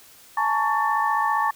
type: tone cluster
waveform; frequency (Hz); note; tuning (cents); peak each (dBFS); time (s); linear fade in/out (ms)
sine; 849 / 904 / 1121 / 1777; G#5 / A5 / C#6 / A6; +38 / +47 / +19 / +17; -25 / -25 / -23 / -28; 0.37-1.51; 5
effects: white hiss -50 dBFS RMS until 1.55 s